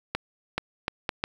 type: accelerating click train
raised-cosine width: 0.3 ms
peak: -10 dBFS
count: 5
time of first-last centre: 0.15-1.239 s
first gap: 430 ms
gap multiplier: 0.7
effects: 7-bit